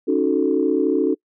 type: chord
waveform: sine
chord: D# half-diminished seventh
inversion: third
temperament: equal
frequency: 277.2 / 311.1 / 370 / 440 Hz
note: C#4 / D#4 / F#4 / A4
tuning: 0 / 0 / 0 / 0 cents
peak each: -21 dBFS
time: 0.07-1.15 s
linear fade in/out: 20 ms
effects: noise-tail reverb RT60 0.1 s tail -26 dB re dry + tanh soft clip ceiling -5 dBFS